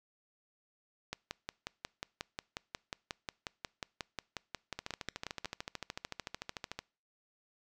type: two click trains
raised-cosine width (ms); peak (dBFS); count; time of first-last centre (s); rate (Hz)
0.2; -20 / -21; 25 / 28; 1.13-5.447 / 4.79-6.79; 5.56 / 13.5
effects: noise-tail reverb RT60 0.4 s tail -25 dB re dry